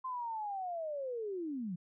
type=linear sweep; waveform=sine; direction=down; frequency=1046.5 to 164.7 Hz; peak=-36 dBFS; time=0.04-1.76 s; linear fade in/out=10 ms; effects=none